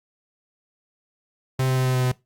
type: tone with pitch steps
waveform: 45% pulse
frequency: 130.81 / 129.98 / 129.16 / 128.34 / 127.53 / 126.72 Hz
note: C3 / C3 / C3 / C3 / C3 / B2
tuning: 0 / -11 / -22 / -33 / -44 / +45 cents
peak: -19 dBFS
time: 1.59-2.118 s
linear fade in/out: 5 ms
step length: 88 ms
effects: noise-tail reverb RT60 0.2 s tail -20 dB re dry + Opus 48 kbps